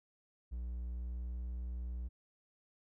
triangle tone with pitch glide, 60.1 to 60.73 Hz, B1 to B1, -46 to -28 cents, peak -36 dBFS, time 0.51-2.09 s, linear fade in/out 20 ms, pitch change +18 cents, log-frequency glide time 0.62-1.37 s, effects none

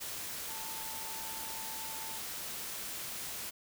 sine tone in noise, 887 Hz, A5, 14 cents sharp, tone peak -47 dBFS, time 0.48-2.19 s, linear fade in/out 20 ms, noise white, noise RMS -41 dBFS, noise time 0-3.51 s, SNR -9 dB, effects none

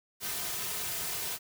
white noise with comb filter, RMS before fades -35 dBFS, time 0.2-1.39 s, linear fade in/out 50 ms, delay 3.6 ms, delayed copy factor -0.55, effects none

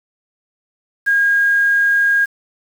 sine tone with quantisation, 1627 Hz, G#6, 36 cents flat, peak -11 dBFS, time 1.06-2.26 s, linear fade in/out 20 ms, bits 6, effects none

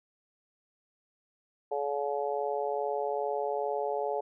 harmonic tone, 142.4 Hz, C#3, 47 cents sharp, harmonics 3 / 4 / 5 / 6, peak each -33 / -34 / -35 / -36 dBFS, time 1.71-4.21 s, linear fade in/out 10 ms, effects none

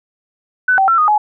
sine tone with pitch steps, 1500 / 772 / 1348 / 1237 / 844 Hz, F#6 / G5 / E6 / D#6 / G#5, +23 / -27 / +38 / -10 / +28 cents, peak -9 dBFS, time 0.68-1.18 s, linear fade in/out 5 ms, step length 100 ms, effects none

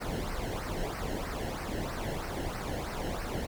brown noise with flanger, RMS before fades -35 dBFS, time 0-3.47 s, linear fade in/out 20 ms, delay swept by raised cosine 0.28 to 0.86 ms, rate 3.1 Hz, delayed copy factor -0.7, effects none

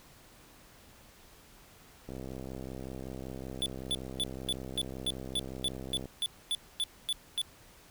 click train, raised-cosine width 2 ms, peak -28 dBFS, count 260, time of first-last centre 2.09-6.056 s, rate 65.3 Hz
square tone bursts, 3470 Hz, A7, 25 cents flat, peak -29 dBFS, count 14, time 3.62-7.416 s, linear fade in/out 0 ms, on 39 ms, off 250 ms
effects pink hiss -57 dBFS RMS until 7.9 s

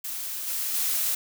blue noise with level steps, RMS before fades -33 / -29 / -26 dBFS, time 0.04-1.15 s, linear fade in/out 5 ms, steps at 0.47 / 0.74 s, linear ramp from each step 5 ms, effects none

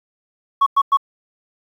sine tone bursts, 1108.7 Hz, C#6, in tune, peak -8 dBFS, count 3, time 0.61-0.972 s, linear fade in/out 10 ms, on 54 ms, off 100 ms, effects tanh soft clip ceiling -9 dBFS + 8-bit

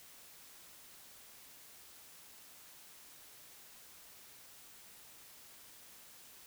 silence, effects white hiss -57 dBFS RMS until 6.46 s

